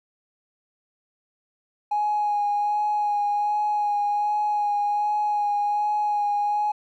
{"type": "tone with vibrato", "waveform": "triangle", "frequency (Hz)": 830.6, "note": "G#5", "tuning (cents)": 0, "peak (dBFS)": -17, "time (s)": [1.91, 6.72], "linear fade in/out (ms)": 10, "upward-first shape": "sine", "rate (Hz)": 1.3, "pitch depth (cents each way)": 17, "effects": ["tanh soft clip ceiling -18 dBFS"]}